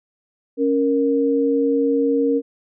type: tone pair together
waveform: sine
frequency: 277.2 / 466.5 Hz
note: C#4 / A#4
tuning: 0 / +1 cents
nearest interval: major sixth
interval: 901 cents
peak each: -18 dBFS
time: 0.57-2.42 s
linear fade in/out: 50 ms
effects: none